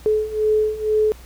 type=beating tone pair; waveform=sine; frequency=428.3 / 430.4 Hz; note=A4 / A4; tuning=-47 / -38 cents; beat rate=2.1 Hz; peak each=-21 / -18 dBFS; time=0.06-1.12 s; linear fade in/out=0 ms; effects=added 60 Hz sine -39 dBFS peak until 1.25 s + pink hiss -47 dBFS RMS until 1.25 s